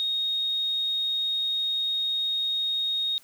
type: tone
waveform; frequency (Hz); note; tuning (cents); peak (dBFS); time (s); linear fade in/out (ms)
sine; 3729; A#7; 0; -24; 0-3.18; 0
effects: white hiss -56 dBFS RMS until 3.23 s